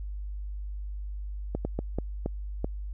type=slowing click train; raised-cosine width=2 ms; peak=-16 dBFS; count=6; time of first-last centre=1.55-2.645 s; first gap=100 ms; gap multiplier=1.4; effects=added 50 Hz sine -33 dBFS peak until 2.93 s